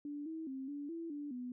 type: tone with pitch steps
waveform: sine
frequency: 291.1 / 321.4 / 265.9 / 287.7 / 332.6 / 291 / 248.2 Hz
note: D4 / E4 / C4 / D4 / E4 / D4 / B3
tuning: -15 / -44 / +28 / -36 / +16 / -16 / +9 cents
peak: -40 dBFS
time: 0.05-1.52 s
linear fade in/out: 2 ms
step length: 210 ms
effects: none